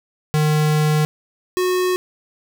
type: tone pair in turn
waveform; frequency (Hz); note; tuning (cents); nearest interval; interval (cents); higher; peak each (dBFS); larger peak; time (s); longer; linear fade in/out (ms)
square; 152.6 / 365.6; D#3 / F#4; -33 / -21; octave + minor third; 1512; second; -15 / -17; first; 0.34-1.05 / 1.57-1.96; first; 0
effects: none